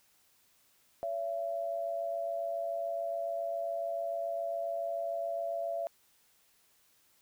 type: tone pair together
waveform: sine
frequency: 565.9 / 673 Hz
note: C#5 / E5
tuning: +36 / +36 cents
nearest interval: minor third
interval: 300 cents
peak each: -39 / -33 dBFS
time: 1.03-5.87 s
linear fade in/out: 0 ms
effects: white hiss -68 dBFS RMS until 7.21 s